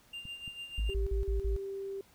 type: tone with tremolo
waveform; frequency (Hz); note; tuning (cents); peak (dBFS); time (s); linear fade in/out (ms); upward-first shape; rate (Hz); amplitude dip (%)
triangle; 2794; F7; 0; -37; 0.13-0.94; 5; sine; 6.7; 65
type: clicks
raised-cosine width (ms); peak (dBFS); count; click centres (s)
5; -35; 3; 0.254 / 0.478 / 0.795
type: tone bursts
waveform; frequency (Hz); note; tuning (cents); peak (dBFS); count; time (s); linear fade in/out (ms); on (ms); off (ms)
sine; 54.5; A1; -16; -28; 5; 0.78-1.564; 0; 120; 46
type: tone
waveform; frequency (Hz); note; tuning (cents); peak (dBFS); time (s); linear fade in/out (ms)
sine; 392; G4; 0; -36; 0.89-2.01; 2
effects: pink hiss -63 dBFS RMS until 2.14 s